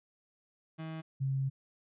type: tone pair in turn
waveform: 35% pulse / sine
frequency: 160 / 134.87 Hz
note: D#3 / C#3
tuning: +49 / -47 cents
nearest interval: minor third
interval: 296 cents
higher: first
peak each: -37 / -29 dBFS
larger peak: second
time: 0.78-1.02 / 1.2-1.5 s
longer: second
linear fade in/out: 20 ms
effects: resampled to 8000 Hz